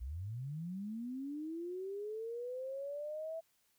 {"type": "linear sweep", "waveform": "sine", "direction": "up", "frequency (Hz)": [55, 659.3], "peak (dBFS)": -39, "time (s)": [0, 3.41], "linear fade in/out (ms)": 20, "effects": ["white hiss -75 dBFS RMS until 3.78 s"]}